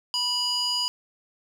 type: tone with band-pass filter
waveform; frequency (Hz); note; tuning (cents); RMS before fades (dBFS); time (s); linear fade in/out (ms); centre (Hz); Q
square; 980; B5; -14; -26; 0.14-0.88; 0; 4400; 4.5
effects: 10-bit